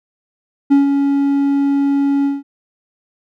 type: tone with ADSR envelope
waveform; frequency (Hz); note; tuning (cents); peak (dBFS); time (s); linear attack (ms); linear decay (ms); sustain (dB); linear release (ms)
triangle; 279.8; C#4; +16; -4; 0.7-2.43; 20; 140; -6; 180
effects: none